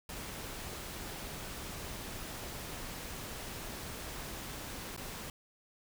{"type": "noise with dropouts", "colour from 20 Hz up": "pink", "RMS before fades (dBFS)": -43, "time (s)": [0.09, 5.3], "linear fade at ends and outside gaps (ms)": 2, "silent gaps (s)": [4.965, 4.975], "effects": []}